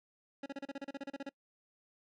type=tone bursts; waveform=25% pulse; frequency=277.2 Hz; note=C#4; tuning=in tune; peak=-35 dBFS; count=14; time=0.43-1.293 s; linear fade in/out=5 ms; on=31 ms; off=33 ms; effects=noise-tail reverb RT60 0.1 s tail -25 dB re dry + low-pass 4000 Hz 12 dB/octave